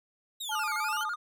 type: exponential two-way sweep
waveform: sawtooth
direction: down then up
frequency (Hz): 3879 to 2093 to 3179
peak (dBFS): -32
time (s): 0.4-1.04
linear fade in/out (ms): 10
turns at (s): 0.75
type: tone with tremolo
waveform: sine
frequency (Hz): 865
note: A5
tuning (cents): -30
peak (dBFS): -33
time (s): 0.49-1.09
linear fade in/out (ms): 5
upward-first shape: square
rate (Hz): 3.2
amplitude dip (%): 25
type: tone with vibrato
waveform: triangle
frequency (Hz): 1316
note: E6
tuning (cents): -3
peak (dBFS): -29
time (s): 0.51-1.16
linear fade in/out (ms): 20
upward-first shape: square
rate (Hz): 12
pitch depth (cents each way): 130
effects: none